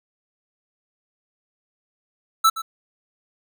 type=tone with echo; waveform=square; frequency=1318 Hz; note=E6; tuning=1 cent flat; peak=-13 dBFS; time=2.44-2.5 s; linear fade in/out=10 ms; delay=120 ms; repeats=1; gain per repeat=-14 dB; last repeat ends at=2.62 s; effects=none